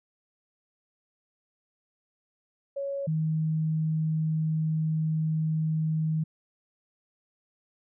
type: tone pair in turn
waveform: sine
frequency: 556 / 157.65 Hz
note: C#5 / D#3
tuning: +5 / +23 cents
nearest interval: octave + minor seventh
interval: 2182 cents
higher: first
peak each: -29 / -24 dBFS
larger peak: second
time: 2.76-3.07 / 3.07-6.24 s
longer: second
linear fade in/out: 10 ms
effects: none